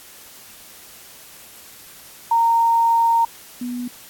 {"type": "tone pair in turn", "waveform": "sine", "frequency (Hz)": [923, 245], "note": ["A#5", "B3"], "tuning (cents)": [-17, -14], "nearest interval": "octave + major seventh", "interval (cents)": 2297, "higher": "first", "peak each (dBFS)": [-13, -24], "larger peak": "first", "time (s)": [[2.31, 3.25], [3.61, 3.88]], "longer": "first", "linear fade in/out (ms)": 5, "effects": ["white hiss -43 dBFS RMS until 4.09 s", "AAC 64 kbps"]}